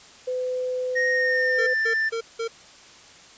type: tone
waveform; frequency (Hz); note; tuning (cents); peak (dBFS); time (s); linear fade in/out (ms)
sine; 506; B4; +42; -24; 0.27-1.74; 10
type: tone with pitch glide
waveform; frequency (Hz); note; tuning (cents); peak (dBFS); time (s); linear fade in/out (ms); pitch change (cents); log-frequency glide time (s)
triangle; 1864.7 to 1776.4; A#6 to A6; 0 to +16; -19; 0.95-2.1; 20; -84; 1.1-1.74
type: tone bursts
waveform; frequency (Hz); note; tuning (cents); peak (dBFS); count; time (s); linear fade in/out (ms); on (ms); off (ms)
square; 457.2; A#4; -34; -26; 4; 1.58-2.48; 10; 90; 180
effects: white hiss -48 dBFS RMS until 3.37 s + resampled to 16000 Hz